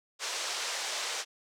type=band-pass noise; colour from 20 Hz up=white; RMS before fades=-35 dBFS; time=0.19-1.25 s; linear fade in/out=50 ms; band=440 to 7000 Hz; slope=24 dB/octave; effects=none